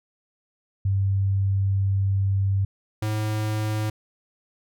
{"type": "tone pair in turn", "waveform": ["sine", "square"], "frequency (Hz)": [97.7, 107.59], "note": ["G2", "A2"], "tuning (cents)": [-5, -38], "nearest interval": "major second", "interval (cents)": 167, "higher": "second", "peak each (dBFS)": [-19, -24], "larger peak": "first", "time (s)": [[0.85, 2.65], [3.02, 3.9]], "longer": "first", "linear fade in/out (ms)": 5, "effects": []}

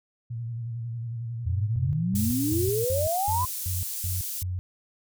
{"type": "tone with vibrato", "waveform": "sine", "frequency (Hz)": 116.54, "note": "A#2", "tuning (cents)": 0, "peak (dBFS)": -30, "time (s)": [0.3, 2.85], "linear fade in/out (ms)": 10, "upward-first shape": "square", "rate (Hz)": 11, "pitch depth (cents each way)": 42}
{"type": "exponential sweep", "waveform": "sine", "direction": "up", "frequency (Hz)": [80.1, 1051], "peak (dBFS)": -24, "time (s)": [1.45, 3.46], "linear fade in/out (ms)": 20}
{"type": "tone bursts", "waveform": "sine", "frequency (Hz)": 91, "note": "F#2", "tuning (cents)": -28, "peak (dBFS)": -27, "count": 8, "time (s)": [1.76, 4.59], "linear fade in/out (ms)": 0, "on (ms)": 170, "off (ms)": 210}
{"type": "high-pass noise", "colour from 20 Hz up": "pink", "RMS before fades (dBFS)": -33, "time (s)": [2.15, 4.43], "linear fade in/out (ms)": 5, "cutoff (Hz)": 8900, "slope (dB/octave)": 12}
{"effects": []}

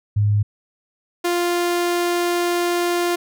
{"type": "tone pair in turn", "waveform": ["sine", "sawtooth"], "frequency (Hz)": [103.83, 349.2], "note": ["G#2", "F4"], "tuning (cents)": [0, 0], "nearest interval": "octave + major sixth", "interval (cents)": 2100, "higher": "second", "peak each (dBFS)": -14, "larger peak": "neither", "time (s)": [[0.16, 0.43], [1.24, 3.16]], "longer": "second", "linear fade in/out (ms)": 10, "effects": []}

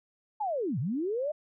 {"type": "linear two-way sweep", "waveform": "sine", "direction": "down then up", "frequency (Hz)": [880, 108, 624], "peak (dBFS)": -28, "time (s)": [0.4, 1.32], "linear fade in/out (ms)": 10, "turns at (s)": 0.79, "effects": []}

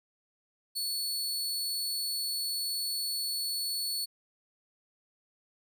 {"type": "tone", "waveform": "sawtooth", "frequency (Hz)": 4419, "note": "C#8", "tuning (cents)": -6, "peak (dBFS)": -28, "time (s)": [0.75, 4.06], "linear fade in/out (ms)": 20, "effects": []}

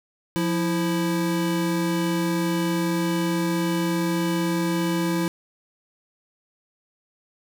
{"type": "tone pair together", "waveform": "square", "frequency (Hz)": [174.81, 330], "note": ["F3", "E4"], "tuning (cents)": [2, 2], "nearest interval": "major seventh", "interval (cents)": 1100, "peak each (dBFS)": -25, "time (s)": [0.36, 5.28], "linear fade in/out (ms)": 0, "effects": []}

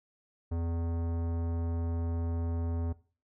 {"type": "tone with tanh clipping", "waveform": "sine", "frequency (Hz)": 83.9, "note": "E2", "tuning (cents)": 31, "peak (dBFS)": -32, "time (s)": [0.51, 2.93], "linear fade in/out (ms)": 10, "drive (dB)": 18, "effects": ["noise-tail reverb RT60 0.4 s tail -19 dB re dry"]}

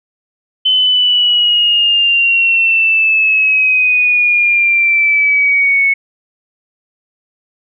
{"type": "exponential sweep", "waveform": "sine", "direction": "down", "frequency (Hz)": [3049, 2200], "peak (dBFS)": -8, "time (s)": [0.65, 5.94], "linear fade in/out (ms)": 10, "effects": []}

